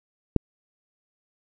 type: click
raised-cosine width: 3 ms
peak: -5 dBFS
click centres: 0.363 s
effects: none